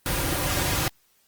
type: noise with comb filter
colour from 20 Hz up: pink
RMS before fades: -25 dBFS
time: 0.06-0.88 s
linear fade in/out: 0 ms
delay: 4.6 ms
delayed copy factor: -0.7
effects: white hiss -64 dBFS RMS until 1.27 s + Opus 24 kbps

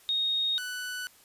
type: tone pair in turn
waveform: sine / sawtooth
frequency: 3726 / 1489.8 Hz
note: A#7 / F#6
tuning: -2 / +11 cents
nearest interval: octave + major third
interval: 1587 cents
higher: first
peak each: -25 / -30 dBFS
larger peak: first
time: 0.09-0.58 / 0.58-1.07 s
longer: neither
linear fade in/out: 0 ms
effects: white hiss -58 dBFS RMS until 1.24 s + resampled to 32000 Hz

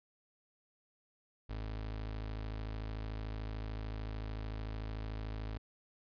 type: tone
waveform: 30% pulse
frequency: 53.5 Hz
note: A1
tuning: 48 cents flat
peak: -36 dBFS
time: 1.49-5.58 s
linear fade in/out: 10 ms
effects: resampled to 11025 Hz

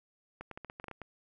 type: clicks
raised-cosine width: 0.5 ms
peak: -28 dBFS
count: 10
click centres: 0.41 / 0.513 / 0.575 / 0.647 / 0.699 / 0.799 / 0.842 / 0.883 / 0.913 / 1.017 s
effects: none

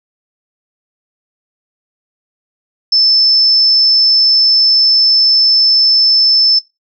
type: tone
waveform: sine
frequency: 5274 Hz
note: E8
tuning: in tune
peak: -7 dBFS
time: 2.92-6.59 s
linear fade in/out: 5 ms
effects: noise-tail reverb RT60 0.2 s tail -17 dB re dry

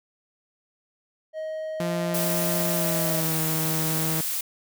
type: tone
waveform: triangle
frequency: 629 Hz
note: D#5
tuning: 19 cents sharp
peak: -27 dBFS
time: 1.33-3.24 s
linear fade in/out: 50 ms
type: tone with pitch glide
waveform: sawtooth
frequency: 172.5 to 159.1 Hz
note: F3 to D#3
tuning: -21 to +39 cents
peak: -22 dBFS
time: 1.8-4.21 s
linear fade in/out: 2 ms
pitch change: -140 cents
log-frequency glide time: 2.74-3.38 s
type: noise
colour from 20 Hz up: blue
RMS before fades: -28 dBFS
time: 2.14-4.41 s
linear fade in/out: 5 ms
effects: none

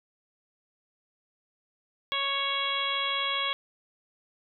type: harmonic tone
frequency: 554.4 Hz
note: C#5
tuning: in tune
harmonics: 1 / 2 / 3 / 4 / 5 / 6 / 7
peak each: -40 / -32 / -39 / -34 / -37 / -30 / -40 dBFS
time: 2.12-3.53 s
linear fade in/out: 0 ms
effects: none

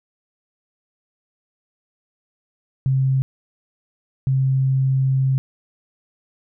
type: tone bursts at uneven times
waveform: sine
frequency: 133.1 Hz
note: C3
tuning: 30 cents sharp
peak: -15 dBFS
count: 2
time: 2.86-3.22 / 4.27-5.38 s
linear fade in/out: 0 ms
effects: none

